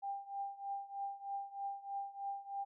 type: tone with tremolo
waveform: sine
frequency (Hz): 795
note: G5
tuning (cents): +24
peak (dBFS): -36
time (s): 0.02-2.65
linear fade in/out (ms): 20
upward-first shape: triangle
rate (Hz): 3.2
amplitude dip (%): 90
effects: none